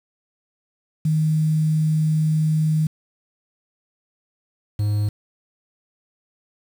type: tone pair in turn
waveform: sine / triangle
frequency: 155.9 / 104.35 Hz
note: D#3 / G#2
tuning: +4 / +9 cents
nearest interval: perfect fifth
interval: 695 cents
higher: first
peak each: -16 dBFS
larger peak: neither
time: 1.05-2.87 / 4.79-5.09 s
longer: first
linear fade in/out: 5 ms
effects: 7-bit